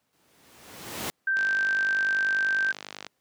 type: noise with exponential growth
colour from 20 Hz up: pink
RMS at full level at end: -29 dBFS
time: 0.13-1.1 s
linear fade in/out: 0 ms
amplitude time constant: 210 ms
type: tone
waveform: sine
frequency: 1564 Hz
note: G6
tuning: 4 cents flat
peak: -22 dBFS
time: 1.27-2.72 s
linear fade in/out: 5 ms
type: click train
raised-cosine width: 0.2 ms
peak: -19 dBFS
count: 86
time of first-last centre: 1.37-3.067 s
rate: 50.1 Hz
effects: pink hiss -74 dBFS RMS until 3.2 s + high-pass 150 Hz 12 dB/octave